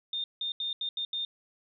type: tone bursts at uneven times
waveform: sine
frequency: 3634 Hz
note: A#7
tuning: 45 cents flat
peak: -30 dBFS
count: 6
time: 0.13-0.24 / 0.41-0.52 / 0.6-0.73 / 0.81-0.89 / 0.97-1.05 / 1.13-1.25 s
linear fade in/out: 2 ms
effects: none